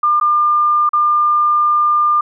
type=tone with dropouts; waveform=sine; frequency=1200 Hz; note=D6; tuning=37 cents sharp; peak=-10 dBFS; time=0.03-2.21 s; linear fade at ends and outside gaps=5 ms; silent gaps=0.2-0.211 / 0.892-0.932 s; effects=none